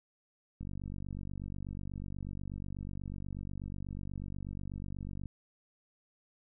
click train, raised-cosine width 5 ms, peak -29 dBFS, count 225, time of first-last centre 0.61-5.257 s, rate 48.2 Hz, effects none

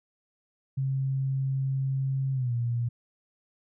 sine tone with pitch glide, 134.4 to 119.05 Hz, C3 to A#2, +47 to +37 cents, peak -25 dBFS, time 0.77-2.89 s, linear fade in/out 10 ms, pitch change -210 cents, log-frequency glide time 2.33-2.53 s, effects none

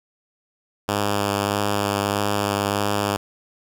5% pulse tone with vibrato, 101.7 Hz, G#2, 36 cents flat, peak -9 dBFS, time 0.88-3.17 s, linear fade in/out 10 ms, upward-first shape sine, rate 1.6 Hz, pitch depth 17 cents each way, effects none

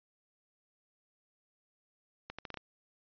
accelerating click train, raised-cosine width 0.3 ms, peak -25 dBFS, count 6, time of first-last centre 2.3-2.573 s, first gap 86 ms, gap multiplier 0.77, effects resampled to 11025 Hz

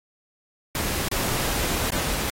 pink noise with dropouts, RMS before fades -26 dBFS, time 0.75-2.3 s, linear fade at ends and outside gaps 1 ms, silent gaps 1.085-1.114 / 1.905-1.92 s, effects AAC 48 kbps

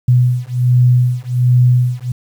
sine beating tone pair, 123.47 / 124.77 Hz, B2 / B2, 0 / +18 cents, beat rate 1.3 Hz, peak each -12 dBFS, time 0.08-2.12 s, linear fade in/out 5 ms, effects 7-bit

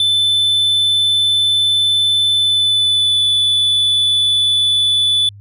triangle tone with pitch glide, 3520 to 3474 Hz, A7 to A7, 0 to -23 cents, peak -10 dBFS, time 0-5.29 s, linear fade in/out 2 ms, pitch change -23 cents, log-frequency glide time 2.34-3.24 s, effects added 101 Hz sine -35 dBFS peak until 5.4 s + resampled to 32000 Hz

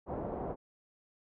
white low-pass noise, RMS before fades -38 dBFS, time 0.06-0.56 s, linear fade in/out 50 ms, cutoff 780 Hz, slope 24 dB/octave, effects none

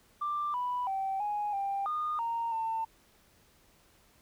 sine tone with pitch steps, 1182 / 987 / 774 / 831 / 792 / 1223 / 926 / 898 Hz, D6 / B5 / G5 / G#5 / G5 / D#6 / A#5 / A5, +11 / -1 / -22 / +1 / +18 / -30 / -12 / +35 cents, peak -29 dBFS, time 0.21-2.85 s, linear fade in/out 10 ms, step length 330 ms, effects tanh soft clip ceiling -25 dBFS + pink hiss -64 dBFS RMS until 4.21 s

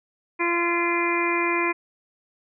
harmonic tone, 343.5 Hz, F4, 29 cents flat, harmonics 1 / 2 / 3 / 4 / 5 / 6 / 7, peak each -25 / -35 / -26 / -36 / -33 / -28 / -27 dBFS, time 0.39-1.73 s, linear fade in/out 20 ms, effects none

